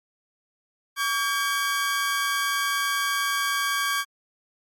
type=tone pair together; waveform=sawtooth; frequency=1135.6 / 1606 Hz; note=C#6 / G6; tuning=+41 / +41 cents; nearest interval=tritone; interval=600 cents; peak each=-22 dBFS; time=0.96-4.05 s; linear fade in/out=50 ms; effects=MP3 64 kbps